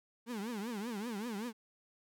35% pulse tone with vibrato, 220 Hz, A3, in tune, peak -36 dBFS, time 0.26-1.53 s, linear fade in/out 50 ms, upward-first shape triangle, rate 5.2 Hz, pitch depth 240 cents each way, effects none

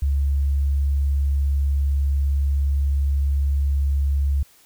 sine tone, 69.9 Hz, C#2, 15 cents sharp, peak -17 dBFS, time 0.02-4.43 s, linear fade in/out 5 ms, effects white hiss -54 dBFS RMS until 4.65 s

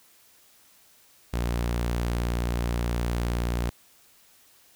sawtooth tone, 59.1 Hz, A#1, 24 cents sharp, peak -21 dBFS, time 1.33-3.7 s, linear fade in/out 10 ms, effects white hiss -58 dBFS RMS until 4.75 s

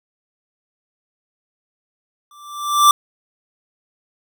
square tone with exponential growth, 1174.7 Hz, D6, in tune, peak -6 dBFS, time 2.31-2.91 s, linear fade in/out 2 ms, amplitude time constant 130 ms, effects none

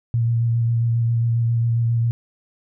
sine tone with vibrato, 116.54 Hz, A#2, in tune, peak -16 dBFS, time 0.14-2.11 s, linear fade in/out 0 ms, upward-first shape square, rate 7.4 Hz, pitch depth 14 cents each way, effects none

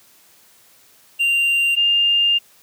triangle / sine tone pair in turn, 2779 / 2806 Hz, F7 / F7, -9 / +8 cents, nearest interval unison, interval 17 cents, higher second, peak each -13 dBFS, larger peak neither, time 1.19-1.76 / 1.76-2.39 s, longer second, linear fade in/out 20 ms, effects white hiss -52 dBFS RMS until 2.62 s + high-pass 80 Hz 12 dB/octave

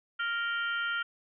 harmonic tone with a mistuned harmonic, 466.2 Hz, A#4, in tune, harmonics 3 / 4 / 5 / 6 / 7, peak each -30 / -40 / -45 / -44 / -39 dBFS, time 0.19-1.03 s, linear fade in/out 10 ms, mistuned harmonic 7, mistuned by -79 cents, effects none

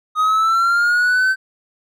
triangle linear sweep, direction up, 1244.5 to 1546 Hz, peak -11 dBFS, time 0.15-1.36 s, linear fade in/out 50 ms, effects none

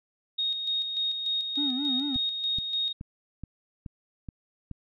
sine tone with tremolo, 3729 Hz, A#7, in tune, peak -25 dBFS, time 0.38-2.93 s, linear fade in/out 10 ms, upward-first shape square, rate 3.4 Hz, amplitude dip 45%
triangle tone with vibrato, 270.5 Hz, C#4, 42 cents flat, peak -27 dBFS, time 1.57-2.17 s, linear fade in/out 10 ms, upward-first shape sine, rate 4.6 Hz, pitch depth 140 cents each way
click train, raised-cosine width 5 ms, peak -25 dBFS, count 7, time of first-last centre 2.16-4.713 s, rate 2.35 Hz
effects none

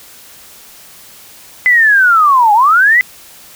sine linear two-way sweep, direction down then up, 2034 to 808 to 2034 Hz, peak -5 dBFS, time 1.66-3.01 s, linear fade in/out 0 ms, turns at 2.53 s, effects white hiss -38 dBFS RMS until 3.55 s

